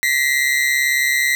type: tone pair together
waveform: 40% pulse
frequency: 1924.8 / 2063 Hz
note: B6 / C7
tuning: -45 / -25 cents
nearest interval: minor second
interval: 120 cents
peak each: -17 dBFS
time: 0.03-1.35 s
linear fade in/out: 0 ms
effects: none